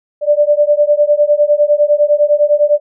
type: beating tone pair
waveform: sine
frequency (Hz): 585 / 594.9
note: D5 / D5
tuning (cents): -7 / +22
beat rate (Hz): 9.9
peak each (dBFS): -11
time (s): 0.21-2.8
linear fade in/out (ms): 50
effects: none